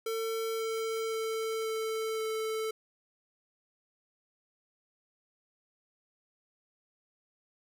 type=tone with pitch steps; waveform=square; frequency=450 / 447.4 / 444.8 / 442.3 / 439.7 Hz; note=A4 / A4 / A4 / A4 / A4; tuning=+39 / +29 / +19 / +9 / -1 cents; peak=-32 dBFS; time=0.06-2.71 s; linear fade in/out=5 ms; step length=530 ms; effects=none